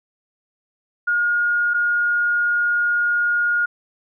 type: tone pair in turn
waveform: sine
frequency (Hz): 1429 / 1429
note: F6 / F6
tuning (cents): +39 / +39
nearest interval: unison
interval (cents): 0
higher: neither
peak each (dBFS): -16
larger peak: neither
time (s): 1.07-1.74 / 1.74-3.66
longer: second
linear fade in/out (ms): 10
effects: none